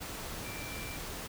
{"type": "tone in noise", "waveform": "sine", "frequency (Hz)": 2352, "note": "D7", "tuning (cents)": 2, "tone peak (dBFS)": -45, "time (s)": [0.44, 0.98], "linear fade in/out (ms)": 20, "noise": "pink", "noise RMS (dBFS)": -41, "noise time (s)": [0, 1.28], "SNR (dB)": -7, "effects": []}